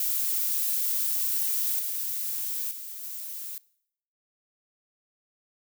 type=noise with level steps; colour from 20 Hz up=violet; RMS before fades=-27 / -31 / -39 / -37 dBFS; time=0-3.58 s; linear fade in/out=2 ms; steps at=1.79 / 2.71 / 3.03 s; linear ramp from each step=2 ms; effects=noise-tail reverb RT60 0.7 s tail -22 dB re dry